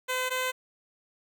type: tone pair in turn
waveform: 10% pulse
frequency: 510 / 511.8 Hz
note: C5 / C5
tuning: -44 / -38 cents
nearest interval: unison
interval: 6 cents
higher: second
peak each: -19 dBFS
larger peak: neither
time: 0.08-0.3 / 0.3-0.52 s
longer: neither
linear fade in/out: 20 ms
effects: none